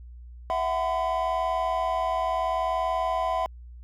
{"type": "chord", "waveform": "triangle", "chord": "E suspended second", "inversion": "none", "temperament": "equal with one note detuned", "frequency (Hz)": [659.3, 740, 1013.2], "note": ["E5", "F#5", "B5"], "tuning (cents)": [0, 0, 44], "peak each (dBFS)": -26, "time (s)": [0.5, 3.46], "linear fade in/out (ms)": 0, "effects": ["tanh soft clip ceiling -14 dBFS", "added 60 Hz sine -41 dBFS peak until 3.83 s"]}